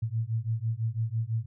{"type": "beating tone pair", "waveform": "sine", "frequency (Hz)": [110, 116], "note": ["A2", "A#2"], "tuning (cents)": [0, -8], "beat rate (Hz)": 6, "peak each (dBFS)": [-30, -30], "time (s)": [0.02, 1.46], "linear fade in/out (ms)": 10, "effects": []}